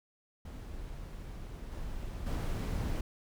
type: noise with level steps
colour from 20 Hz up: brown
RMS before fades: -43 / -40 / -33 dBFS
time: 0.45-3.01 s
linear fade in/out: 5 ms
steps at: 1.71 / 2.26 s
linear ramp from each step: 10 ms
effects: none